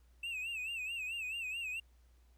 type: tone with vibrato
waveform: triangle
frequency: 2637 Hz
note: E7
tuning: in tune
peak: -36 dBFS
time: 0.23-1.8 s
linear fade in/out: 5 ms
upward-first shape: sine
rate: 4.6 Hz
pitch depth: 110 cents each way
effects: added 60 Hz sine -62 dBFS peak until 2.37 s + pink hiss -75 dBFS RMS until 2.37 s